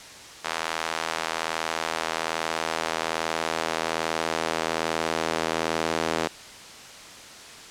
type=tone with high-pass filter sweep; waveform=sawtooth; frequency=81.2 Hz; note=E2; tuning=26 cents flat; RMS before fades=-28 dBFS; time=0.44-6.28 s; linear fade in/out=10 ms; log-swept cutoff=910 to 400 Hz; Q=0.84; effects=white hiss -43 dBFS RMS until 7.7 s + low-pass 7000 Hz 12 dB/octave